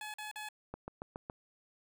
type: tone bursts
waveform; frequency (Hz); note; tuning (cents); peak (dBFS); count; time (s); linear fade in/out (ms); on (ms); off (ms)
15% pulse; 851; G#5; +42; -35; 3; 0.01-0.488; 2; 130; 44
type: click train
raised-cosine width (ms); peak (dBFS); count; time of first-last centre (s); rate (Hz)
1; -27; 5; 0.74-1.299; 7.16
effects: none